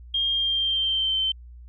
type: tone with pitch glide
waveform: sine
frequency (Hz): 3219 to 3095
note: G7 to G7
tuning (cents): +45 to -23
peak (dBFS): -21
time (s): 0.14-1.32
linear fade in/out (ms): 5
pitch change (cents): -68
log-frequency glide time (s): 0.31-1.2
effects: added 60 Hz sine -41 dBFS peak until 1.68 s